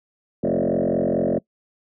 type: tone with frequency modulation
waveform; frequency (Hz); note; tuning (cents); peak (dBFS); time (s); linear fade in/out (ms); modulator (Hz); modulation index
sine; 399.1; G4; +31; -17; 0.43-1.39; 10; 44.6; 5.2
effects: noise-tail reverb RT60 0.1 s tail -23 dB re dry + tanh soft clip ceiling -13 dBFS